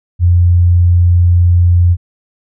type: tone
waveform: sine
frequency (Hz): 87.7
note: F2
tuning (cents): +8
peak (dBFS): -5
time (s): 0.19-1.97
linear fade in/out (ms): 50
effects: none